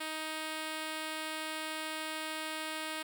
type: tone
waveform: 5% pulse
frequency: 313.4 Hz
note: D#4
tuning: 13 cents sharp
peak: -25 dBFS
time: 0-3.03 s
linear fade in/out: 10 ms
effects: none